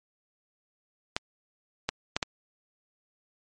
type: clicks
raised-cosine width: 0.2 ms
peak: -9 dBFS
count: 4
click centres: 1.165 / 1.89 / 2.165 / 2.228 s
effects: MP3 48 kbps